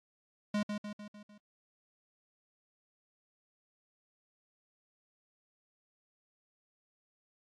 square tone with echo, 207.7 Hz, G#3, in tune, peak -30 dBFS, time 0.54-0.63 s, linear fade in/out 5 ms, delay 150 ms, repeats 5, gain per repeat -5 dB, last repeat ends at 1.38 s, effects low-pass 6000 Hz 12 dB/octave + AAC 48 kbps

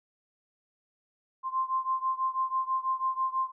sine beating tone pair, 1047 / 1053.1 Hz, C6 / C6, +1 / +11 cents, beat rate 6.1 Hz, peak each -29 / -31 dBFS, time 1.43-3.52 s, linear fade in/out 50 ms, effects none

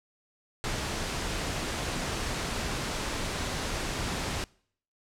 pink noise, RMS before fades -32 dBFS, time 0.64-4.44 s, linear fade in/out 0 ms, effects noise-tail reverb RT60 0.6 s tail -25 dB re dry + low-pass 8000 Hz 12 dB/octave

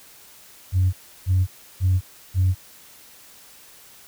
sine tone bursts, 92.5 Hz, F#2, in tune, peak -14 dBFS, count 4, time 0.72-2.55 s, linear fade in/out 50 ms, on 210 ms, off 330 ms, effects tanh soft clip ceiling -12 dBFS + white hiss -48 dBFS RMS until 4.07 s

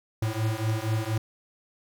square beating tone pair, 108.1 / 112.3 Hz, A2 / A2, -30 / +36 cents, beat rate 4.2 Hz, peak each -29 dBFS, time 0.22-1.18 s, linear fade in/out 5 ms, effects none

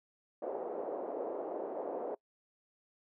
white band-pass noise, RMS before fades -39 dBFS, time 0.42-2.15 s, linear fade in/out 5 ms, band 360 to 620 Hz, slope 24 dB/octave, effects noise-tail reverb RT60 0.1 s tail -25 dB re dry

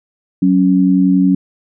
sine tone pair together, 186.22 / 277.2 Hz, F#3 / C#4, +11 / 0 cents, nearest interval perfect fifth, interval 689 cents, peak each -11 dBFS, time 0.42-1.35 s, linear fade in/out 5 ms, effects none

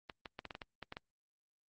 clicks, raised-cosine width 0.3 ms, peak -27 dBFS, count 10, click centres 0.098 / 0.258 / 0.391 / 0.453 / 0.508 / 0.551 / 0.618 / 0.827 / 0.924 / 0.969 s, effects Opus 32 kbps

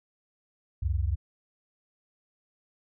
sine tone pair together, 66.8 / 89.17 Hz, C2 / F2, +36 / +37 cents, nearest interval perfect fourth, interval 501 cents, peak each -27 / -28 dBFS, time 0.82-1.16 s, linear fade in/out 10 ms, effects none

